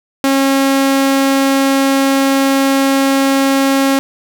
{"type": "tone", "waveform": "sawtooth", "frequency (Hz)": 272.1, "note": "C#4", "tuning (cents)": -32, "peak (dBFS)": -6, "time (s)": [0.24, 3.99], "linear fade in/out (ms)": 0, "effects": []}